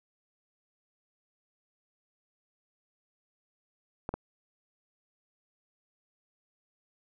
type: clicks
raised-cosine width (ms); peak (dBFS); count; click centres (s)
1; -19; 2; 4.091 / 4.14
effects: none